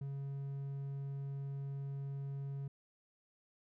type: tone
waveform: triangle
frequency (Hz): 138.59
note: C#3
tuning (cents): 0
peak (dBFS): -37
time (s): 0.01-2.68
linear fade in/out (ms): 5
effects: none